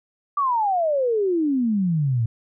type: exponential sweep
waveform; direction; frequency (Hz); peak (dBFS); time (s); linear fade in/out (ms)
sine; down; 1183 to 109.2; -18; 0.37-2.26; 5
effects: none